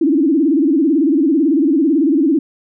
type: tone with vibrato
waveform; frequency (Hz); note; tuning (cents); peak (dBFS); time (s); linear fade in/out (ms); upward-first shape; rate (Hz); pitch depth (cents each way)
sine; 300.3; D4; +39; -10; 0.01-2.39; 5; sine; 18; 210
effects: none